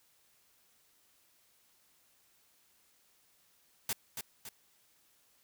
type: noise with echo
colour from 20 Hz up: white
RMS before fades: -34 dBFS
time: 3.89-3.93 s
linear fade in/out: 2 ms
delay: 280 ms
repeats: 2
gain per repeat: -6 dB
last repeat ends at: 4.49 s
effects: white hiss -69 dBFS RMS until 5.43 s